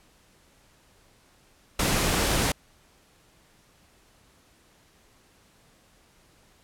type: noise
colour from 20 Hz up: pink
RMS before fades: -24 dBFS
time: 1.79-2.52 s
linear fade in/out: 5 ms
effects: pink hiss -60 dBFS RMS until 6.63 s + low-pass 12000 Hz 12 dB/octave